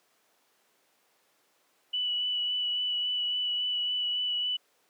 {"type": "tone with vibrato", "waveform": "sine", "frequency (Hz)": 2960, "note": "F#7", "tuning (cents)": 0, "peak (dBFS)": -27, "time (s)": [1.93, 4.57], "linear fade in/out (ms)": 10, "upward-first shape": "sine", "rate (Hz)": 3.6, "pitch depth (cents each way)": 14, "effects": ["pink hiss -68 dBFS RMS until 4.89 s", "high-pass 400 Hz 12 dB/octave"]}